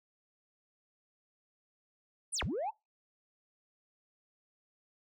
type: linear two-way sweep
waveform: sine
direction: down then up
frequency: 10430 to 30.87 to 927 Hz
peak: -31 dBFS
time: 2.32-2.71 s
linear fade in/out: 20 ms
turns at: 2.43 s
effects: noise-tail reverb RT60 0.2 s tail -23 dB re dry + tanh soft clip ceiling -30 dBFS